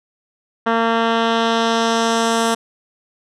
10% pulse tone with low-pass filter sweep, 228.5 Hz, A#3, 34 cents flat, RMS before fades -17 dBFS, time 0.66-2.55 s, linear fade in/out 10 ms, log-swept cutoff 2000 to 9700 Hz, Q 1.3, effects none

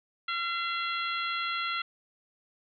harmonic tone with a mistuned harmonic, 683 Hz, F5, 39 cents flat, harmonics 2 / 3 / 4 / 5 / 6, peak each -32 / -36 / -38 / -37 / -41 dBFS, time 0.28-1.82 s, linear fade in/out 5 ms, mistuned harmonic 5, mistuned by -37 cents, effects none

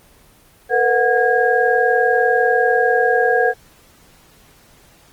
sine tone cluster, 456.5 / 496.6 / 732 / 1636 Hz, A#4 / B4 / F#5 / G#6, -36 / +9 / -19 / -26 cents, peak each -18 dBFS, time 0.69-3.54 s, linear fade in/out 50 ms, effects pink hiss -50 dBFS RMS until 5.12 s + Opus 24 kbps

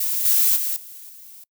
violet noise with level steps, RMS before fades -23 / -17 / -24 / -40 / -43 dBFS, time 0-1.44 s, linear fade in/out 5 ms, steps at 0.25 / 0.56 / 0.76 / 1.09 s, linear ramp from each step 5 ms, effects noise-tail reverb RT60 0.1 s tail -25 dB re dry

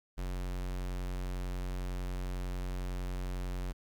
square tone, 45.5 Hz, F#1, 28 cents flat, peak -35 dBFS, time 0.17-3.73 s, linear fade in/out 20 ms, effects 12-bit

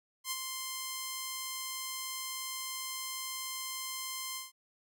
5% pulse tone with ADSR envelope, 1046.5 Hz, C6, in tune, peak -20 dBFS, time 0.24-4.52 s, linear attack 72 ms, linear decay 37 ms, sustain -5 dB, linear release 160 ms, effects none

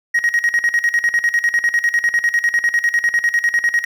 triangle tone with tremolo, 1889 Hz, A#6, 22 cents sharp, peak -9 dBFS, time 0.14-3.85 s, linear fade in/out 10 ms, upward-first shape square, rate 10 Hz, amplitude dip 80%, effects tanh soft clip ceiling -5 dBFS

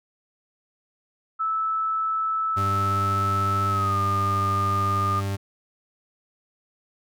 sine tone with pitch glide, 1310 to 1215.2 Hz, E6 to D#6, -11 to -41 cents, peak -22 dBFS, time 1.39-5.21 s, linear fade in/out 20 ms, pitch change -130 cents, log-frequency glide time 3.67-3.99 s
40% pulse tone, 98.5 Hz, G2, 9 cents sharp, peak -24 dBFS, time 2.56-5.37 s, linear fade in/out 20 ms
effects none

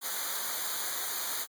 white noise with comb filter, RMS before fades -34 dBFS, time 0.01-1.47 s, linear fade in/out 50 ms, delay 0.37 ms, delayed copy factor -0.95, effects Opus 48 kbps

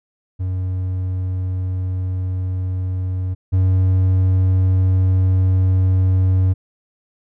triangle tone pair in turn, 92.5 / 93.36 Hz, F#2 / F#2, 0 / +16 cents, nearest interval unison, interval 16 cents, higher second, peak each -17 / -10 dBFS, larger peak second, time 0.39-3.35 / 3.52-6.54 s, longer second, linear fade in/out 20 ms, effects none

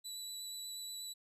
25% pulse tone with vibrato, 3951 Hz, B7, in tune, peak -38 dBFS, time 0.04-1.14 s, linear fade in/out 20 ms, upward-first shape sine, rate 8.3 Hz, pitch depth 11 cents each way, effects none

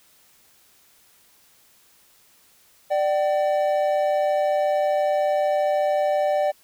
triangle tone pair together, 593 / 764.3 Hz, D5 / G5, +17 / -44 cents, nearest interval major third, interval 439 cents, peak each -18 / -22 dBFS, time 2.9-6.52 s, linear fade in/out 20 ms, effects white hiss -57 dBFS RMS until 6.63 s

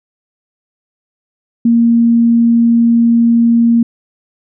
sine tone, 233.1 Hz, A#3, in tune, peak -6 dBFS, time 1.65-3.83 s, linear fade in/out 5 ms, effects none

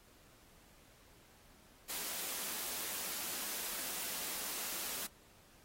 white high-pass noise, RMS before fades -41 dBFS, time 1.89-5.07 s, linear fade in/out 10 ms, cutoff 170 Hz, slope 96 dB/octave, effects pink hiss -64 dBFS RMS until 5.64 s + AAC 48 kbps

